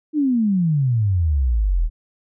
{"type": "exponential sweep", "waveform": "sine", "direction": "down", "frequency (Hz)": [314, 37.44], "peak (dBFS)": -15, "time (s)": [0.13, 1.9], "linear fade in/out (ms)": 50, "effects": []}